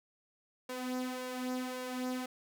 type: tone with flanger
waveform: sawtooth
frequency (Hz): 253.4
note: B3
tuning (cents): +45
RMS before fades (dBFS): -38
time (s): 0.69-2.26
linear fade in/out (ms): 5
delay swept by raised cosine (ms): 1.8 to 3.8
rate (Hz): 1.8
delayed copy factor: +0.55
effects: none